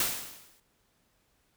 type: noise with exponential decay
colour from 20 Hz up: white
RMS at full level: -26 dBFS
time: 0-0.6 s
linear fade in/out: 2 ms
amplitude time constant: 130 ms
effects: pink hiss -71 dBFS RMS until 1.56 s